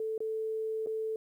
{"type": "tone with dropouts", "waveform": "sine", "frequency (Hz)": 440, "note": "A4", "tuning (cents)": 0, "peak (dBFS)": -31, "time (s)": [0, 1.16], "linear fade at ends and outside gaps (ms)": 2, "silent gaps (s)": [[0.179, 0.204], [0.862, 0.87]], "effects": ["11-bit"]}